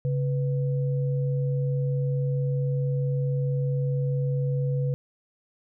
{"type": "tone pair together", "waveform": "sine", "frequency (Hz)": [137.72, 494.9], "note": ["C#3", "B4"], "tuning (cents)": [-11, 4], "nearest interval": "octave + minor seventh", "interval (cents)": 2215, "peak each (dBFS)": [-23, -33], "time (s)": [0.05, 4.94], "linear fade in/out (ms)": 0, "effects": []}